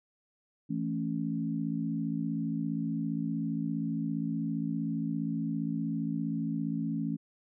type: chord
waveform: sine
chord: A major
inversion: second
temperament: equal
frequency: 164.81 / 220 / 277.2 Hz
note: E3 / A3 / C#4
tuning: 0 / 0 / 0 cents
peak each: -34 dBFS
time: 0.69-7.17 s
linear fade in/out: 20 ms
effects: none